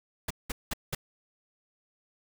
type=noise bursts; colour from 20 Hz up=pink; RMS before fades=-32 dBFS; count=4; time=0.28-0.95 s; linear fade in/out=5 ms; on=25 ms; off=190 ms; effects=none